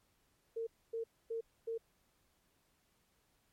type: tone bursts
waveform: sine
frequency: 455.6 Hz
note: A#4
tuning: 40 cents flat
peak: -36 dBFS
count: 4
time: 0.56-1.78 s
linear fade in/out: 10 ms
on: 110 ms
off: 260 ms
effects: pink hiss -75 dBFS RMS until 3.52 s + MP3 64 kbps